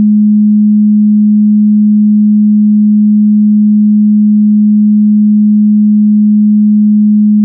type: tone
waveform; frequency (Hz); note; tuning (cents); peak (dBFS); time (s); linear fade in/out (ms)
sine; 210.3; G#3; +22; -3; 0-7.44; 0
effects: none